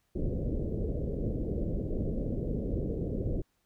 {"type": "low-pass noise", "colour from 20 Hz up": "pink", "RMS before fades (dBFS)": -32, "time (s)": [0.15, 3.42], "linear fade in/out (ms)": 10, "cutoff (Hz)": 540, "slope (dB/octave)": 48, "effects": ["pink hiss -75 dBFS RMS until 3.65 s"]}